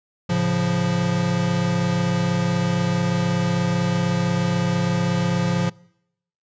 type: chord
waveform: square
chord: A augmented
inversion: none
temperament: equal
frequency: 110 / 138.59 / 174.61 Hz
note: A2 / C#3 / E#3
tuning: 0 / 0 / 0 cents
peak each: -27 / -26 / -21 dBFS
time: 0.29-5.7 s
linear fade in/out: 10 ms
effects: noise-tail reverb RT60 0.8 s tail -25 dB re dry + resampled to 16000 Hz